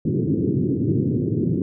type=band-pass noise; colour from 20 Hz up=pink; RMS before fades=-21 dBFS; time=0.05-1.62 s; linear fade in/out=2 ms; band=100 to 400 Hz; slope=48 dB/octave; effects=none